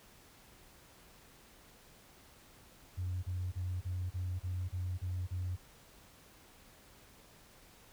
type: tone bursts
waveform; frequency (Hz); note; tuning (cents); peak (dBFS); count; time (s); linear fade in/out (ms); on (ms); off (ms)
sine; 90.8; F#2; -32; -33; 9; 2.97-5.566; 20; 260; 32
effects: tanh soft clip ceiling -30 dBFS + pink hiss -60 dBFS RMS until 7.92 s